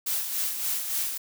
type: noise with tremolo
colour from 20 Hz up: blue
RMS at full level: -27 dBFS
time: 0.06-1.18 s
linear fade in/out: 10 ms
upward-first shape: sine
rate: 3.5 Hz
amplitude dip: 50%
effects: none